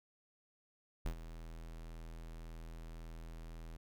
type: tone with ADSR envelope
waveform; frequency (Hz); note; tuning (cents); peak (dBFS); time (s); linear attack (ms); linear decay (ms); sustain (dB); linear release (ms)
square; 40.92; E1; -12; -34; 1.05-3.77; 9; 84; -13; 9
effects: none